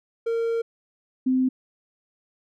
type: tone pair in turn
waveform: triangle / sine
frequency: 460 / 258.2 Hz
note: A#4 / C4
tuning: -23 / -23 cents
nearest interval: minor seventh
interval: 1000 cents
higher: first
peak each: -20 / -18 dBFS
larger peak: second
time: 0.26-0.62 / 1.26-1.49 s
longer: first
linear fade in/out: 10 ms
effects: none